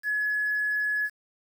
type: tone with quantisation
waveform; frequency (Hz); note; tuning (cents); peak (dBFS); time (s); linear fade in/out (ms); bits
sine; 1696; G#6; +36; -24; 0.03-1.1; 50; 8
effects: none